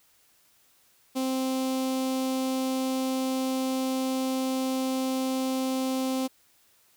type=tone with notch filter; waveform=sawtooth; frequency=261.6 Hz; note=C4; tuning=in tune; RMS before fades=-28 dBFS; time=1.15-6.28 s; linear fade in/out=20 ms; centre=1700 Hz; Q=0.93; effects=white hiss -63 dBFS RMS until 6.96 s